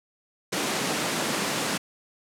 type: high-pass noise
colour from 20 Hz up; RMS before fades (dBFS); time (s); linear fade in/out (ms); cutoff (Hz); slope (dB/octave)
pink; -27; 0.52-1.78; 10; 160; 24
effects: low-pass 10000 Hz 12 dB/octave